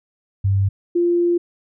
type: tone pair in turn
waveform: sine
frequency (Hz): 98 / 346.8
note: G2 / F4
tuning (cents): 0 / -12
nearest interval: octave + minor seventh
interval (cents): 2188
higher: second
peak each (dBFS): -14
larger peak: neither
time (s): 0.44-0.69 / 0.95-1.38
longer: second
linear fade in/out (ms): 10
effects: none